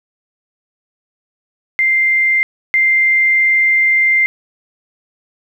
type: tone pair in turn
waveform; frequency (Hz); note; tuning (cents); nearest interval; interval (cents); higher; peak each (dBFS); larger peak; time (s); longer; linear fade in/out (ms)
sine; 2093 / 2093; C7 / C7; 0 / 0; unison; 0; neither; -10 / -9; second; 1.79-2.43 / 2.74-4.26; second; 0
effects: 8-bit